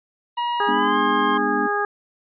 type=tone with pitch glide; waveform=45% pulse; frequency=957 to 1061.9 Hz; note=A#5 to C6; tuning=+45 to +25 cents; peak=-21 dBFS; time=0.37-1.38 s; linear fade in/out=10 ms; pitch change=+180 cents; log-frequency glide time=0.68-0.98 s
type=harmonic tone; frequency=410.8 Hz; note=G#4; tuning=19 cents flat; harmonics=1 / 2 / 3 / 4; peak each=-25 / -25 / -25 / -25 dBFS; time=0.6-1.85 s; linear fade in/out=2 ms
type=chord; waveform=sine; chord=G# diminished; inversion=none; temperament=just; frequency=207.7 / 249.2 / 299 Hz; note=G#3 / B3 / D4; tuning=0 / +16 / +31 cents; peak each=-29 / -27 / -26 dBFS; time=0.67-1.68 s; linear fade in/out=20 ms
effects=resampled to 8000 Hz